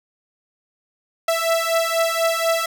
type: beating tone pair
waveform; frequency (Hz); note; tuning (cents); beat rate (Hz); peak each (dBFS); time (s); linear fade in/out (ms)
sawtooth; 659.3 / 663.4; E5 / E5; 0 / +11; 4.1; -17; 1.28-2.66; 5
effects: none